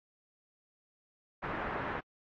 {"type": "low-pass noise", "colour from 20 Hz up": "white", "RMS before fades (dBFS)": -37, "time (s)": [1.42, 2.01], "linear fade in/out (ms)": 20, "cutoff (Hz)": 1700, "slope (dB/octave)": 24, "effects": ["AAC 48 kbps"]}